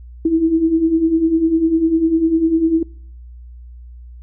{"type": "beating tone pair", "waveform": "sine", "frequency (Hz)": [317.6, 327.6], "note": ["D#4", "E4"], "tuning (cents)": [36, -11], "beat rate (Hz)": 10, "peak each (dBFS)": [-19, -13], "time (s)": [0.25, 2.83], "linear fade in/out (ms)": 5, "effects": ["noise-tail reverb RT60 0.6 s tail -26 dB re dry", "added 60 Hz sine -34 dBFS peak until 4.22 s"]}